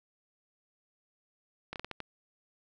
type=slowing click train; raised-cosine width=0.3 ms; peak=-22 dBFS; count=6; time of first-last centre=1.73-2.003 s; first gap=28 ms; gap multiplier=1.34; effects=none